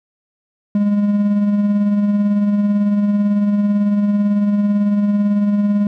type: tone with tremolo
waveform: triangle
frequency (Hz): 205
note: G#3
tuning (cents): -22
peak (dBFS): -9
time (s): 0.75-5.87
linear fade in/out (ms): 2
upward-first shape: sine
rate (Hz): 18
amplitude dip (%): 35
effects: none